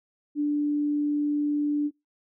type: tone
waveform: sine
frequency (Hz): 293.7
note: D4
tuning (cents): 0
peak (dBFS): -22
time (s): 0.35-1.91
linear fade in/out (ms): 50
effects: noise-tail reverb RT60 0.2 s tail -24 dB re dry